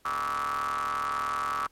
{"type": "ring-modulated tone", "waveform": "40% pulse", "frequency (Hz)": 70.9, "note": "C#2", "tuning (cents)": 40, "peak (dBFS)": -24, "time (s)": [0.05, 1.67], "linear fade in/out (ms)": 5, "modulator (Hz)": 1220, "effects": ["pink hiss -65 dBFS RMS until 1.71 s", "MP3 64 kbps"]}